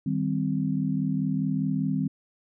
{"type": "chord", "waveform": "sine", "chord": "C minor", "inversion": "first", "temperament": "equal with one note detuned", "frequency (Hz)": [155.56, 196, 260.7], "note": ["Eb3", "G3", "C4"], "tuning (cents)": [0, 0, -6], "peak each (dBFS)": -28, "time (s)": [0.06, 2.08], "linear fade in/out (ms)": 5, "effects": []}